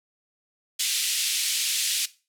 pink band-pass noise, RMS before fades -26 dBFS, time 0.79-2.06 s, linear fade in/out 10 ms, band 2700 to 12000 Hz, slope 24 dB/octave, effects noise-tail reverb RT60 0.3 s tail -17 dB re dry

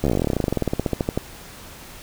slowing click train, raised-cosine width 2 ms, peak -7 dBFS, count 30, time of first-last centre 0.04-1.176 s, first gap 13 ms, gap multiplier 1.07, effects pink hiss -41 dBFS RMS until 2.02 s

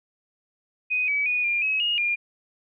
sine tone with pitch steps, 2498 / 2284 / 2467 / 2399 / 2559 / 2862 / 2409 Hz, D#7 / D7 / D#7 / D7 / D#7 / F7 / D7, +6 / -49 / -15 / +36 / +48 / +42 / +43 cents, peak -21 dBFS, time 0.9-2.16 s, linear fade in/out 20 ms, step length 180 ms, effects none

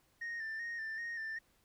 sine tone with vibrato, 1820 Hz, A#6, 42 cents flat, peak -36 dBFS, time 0.21-1.39 s, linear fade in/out 10 ms, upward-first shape square, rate 2.6 Hz, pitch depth 39 cents each way, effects tanh soft clip ceiling -37 dBFS + pink hiss -72 dBFS RMS until 1.64 s

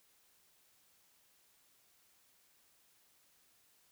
silence, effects white hiss -70 dBFS RMS until 3.91 s

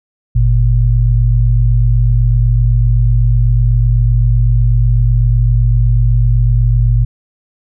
sine tone pair together, 49.65 / 117.6 Hz, G1 / A#2, +23 / +16 cents, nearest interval octave + minor third, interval 1493 cents, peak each -10 dBFS, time 0.35-7.05 s, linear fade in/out 10 ms, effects none

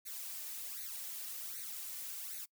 blue noise with flanger, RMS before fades -44 dBFS, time 0.05-2.46 s, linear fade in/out 20 ms, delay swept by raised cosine 0.47 to 3.37 ms, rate 1.3 Hz, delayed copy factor +0.9, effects noise-tail reverb RT60 0.1 s tail -24 dB re dry

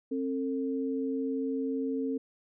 sine tone pair together, 267.3 / 449.5 Hz, C4 / A4, +37 / +37 cents, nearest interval major sixth, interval 900 cents, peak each -30 / -34 dBFS, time 0.11-2.18 s, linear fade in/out 10 ms, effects none

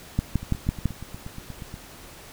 two click trains, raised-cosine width 5 ms, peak -23 / -9 dBFS, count 12 / 5, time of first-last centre 0.43-1.741 / 0.19-0.857 s, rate 8.39 / 6 Hz, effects pink hiss -45 dBFS RMS until 2.32 s

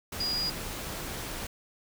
sine tone in noise, 4880 Hz, D#8, 34 cents flat, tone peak -28 dBFS, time 0.2-0.5 s, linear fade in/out 5 ms, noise pink, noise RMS -37 dBFS, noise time 0.12-1.47 s, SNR +6 dB, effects none

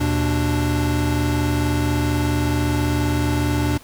square tone cluster, 78.6 / 123 / 294.4 Hz, D#2 / B2 / D4, +18 / -7 / +4 cents, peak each -23 dBFS, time 0-3.78 s, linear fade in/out 10 ms, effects pink hiss -46 dBFS RMS until 3.83 s

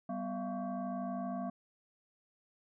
sine tone with frequency modulation, 246.9 Hz, B3, in tune, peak -35 dBFS, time 0.09-1.5 s, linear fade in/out 5 ms, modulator 441 Hz, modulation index 1.4, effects none

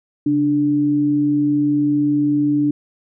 sine tone pair together, 138.59 / 293.7 Hz, C#3 / D4, 0 / 0 cents, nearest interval octave + minor second, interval 1300 cents, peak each -25 / -14 dBFS, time 0.26-2.71 s, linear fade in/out 5 ms, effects none

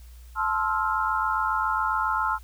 sine chord, F major seventh, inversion first, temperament just, 873.1 / 1047.7 / 1309.6 / 1396.9 Hz, A5 / C6 / E6 / F6, -14 / +2 / -12 / 0 cents, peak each -28 dBFS, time 0.35-2.39 s, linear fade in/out 50 ms, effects added 60 Hz sine -43 dBFS peak until 2.43 s + white hiss -58 dBFS RMS until 2.43 s

